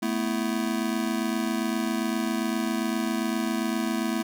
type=chord; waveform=square; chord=A suspended second; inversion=none; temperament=just; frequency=220 / 247.5 / 330 Hz; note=A3 / B3 / E4; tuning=0 / +4 / +2 cents; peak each=-29 / -31 / -31 dBFS; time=0.02-4.23 s; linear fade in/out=10 ms; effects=none

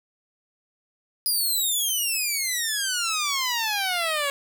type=exponential sweep; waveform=10% pulse; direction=down; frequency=4978 to 553 Hz; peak=-15 dBFS; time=1.26-4.3 s; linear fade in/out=0 ms; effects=none

